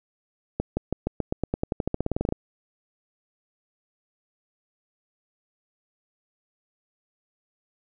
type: accelerating click train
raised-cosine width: 2 ms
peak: -11 dBFS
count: 21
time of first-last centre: 0.6-2.324 s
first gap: 170 ms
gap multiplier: 0.92
effects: none